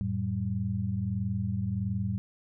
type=tone cluster; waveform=sine; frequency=90.2 / 111.7 / 193 Hz; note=F#2 / A2 / G3; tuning=-44 / +27 / -27 cents; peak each=-34 / -31 / -32 dBFS; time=0.01-2.18 s; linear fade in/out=0 ms; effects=none